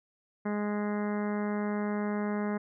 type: harmonic tone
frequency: 207.7 Hz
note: G#3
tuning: in tune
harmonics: 1 / 2 / 3 / 4 / 5 / 6 / 7 / 8 / 9 / 10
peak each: -30 / -36 / -40 / -42 / -44 / -46 / -47 / -48 / -49 / -50 dBFS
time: 0.45-2.58 s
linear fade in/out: 10 ms
effects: none

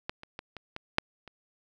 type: clicks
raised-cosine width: 0.3 ms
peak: -16 / -28 / -22 / -25 / -21 / -6 / -30 dBFS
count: 7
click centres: 0.095 / 0.234 / 0.391 / 0.567 / 0.764 / 0.984 / 1.277 s
effects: none

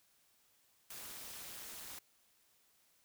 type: noise with amplitude modulation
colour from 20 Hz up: white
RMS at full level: -45 dBFS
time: 0.9-1.99 s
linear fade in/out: 5 ms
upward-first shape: sine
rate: 228 Hz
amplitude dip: 85%
effects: white hiss -72 dBFS RMS until 3.04 s

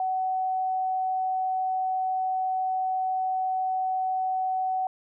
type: tone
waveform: sine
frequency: 751 Hz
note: F#5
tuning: 26 cents sharp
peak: -24 dBFS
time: 0-4.87 s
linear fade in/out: 2 ms
effects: none

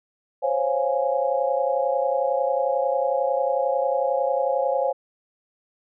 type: chord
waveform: sine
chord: Db major seventh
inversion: third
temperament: equal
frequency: 523.3 / 554.4 / 698.5 / 830.6 Hz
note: C5 / Db5 / F5 / Ab5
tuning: 0 / 0 / 0 / 0 cents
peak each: -24 / -24 / -28 / -27 dBFS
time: 0.42-4.93 s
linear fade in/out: 20 ms
effects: none

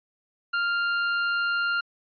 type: tone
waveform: 40% pulse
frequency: 1396.9 Hz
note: F6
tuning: in tune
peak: -22 dBFS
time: 0.53-1.81 s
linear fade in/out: 10 ms
effects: resampled to 11025 Hz

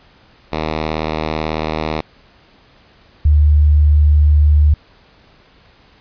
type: tone pair in turn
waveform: 5% pulse / sine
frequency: 78.2 / 74.5 Hz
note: D#2 / D2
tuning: +9 / +25 cents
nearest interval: minor second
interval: 84 cents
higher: first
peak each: -7 dBFS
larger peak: neither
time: 0.52-2.01 / 3.25-4.74 s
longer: neither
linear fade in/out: 5 ms
effects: pink hiss -49 dBFS RMS until 6 s + resampled to 11025 Hz

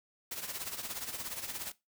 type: noise with tremolo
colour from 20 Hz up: white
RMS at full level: -37 dBFS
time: 0.31-1.72 s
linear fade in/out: 5 ms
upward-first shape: triangle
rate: 17 Hz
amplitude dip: 75%
effects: noise-tail reverb RT60 0.2 s tail -18 dB re dry

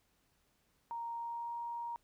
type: tone with pitch glide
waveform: sine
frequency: 932.3 to 940.4 Hz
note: A#5 to A#5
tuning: 0 to +15 cents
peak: -38 dBFS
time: 0.91-1.96 s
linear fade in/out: 0 ms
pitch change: +15 cents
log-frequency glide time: 1.14-1.54 s
effects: pink hiss -75 dBFS RMS until 2.03 s

